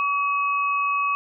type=tone pair together; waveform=sine; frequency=1136 / 2561 Hz; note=C#6 / D#7; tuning=+42 / +49 cents; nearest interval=octave + major second; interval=1407 cents; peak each=-21 / -26 dBFS; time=0-1.15 s; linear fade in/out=0 ms; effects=none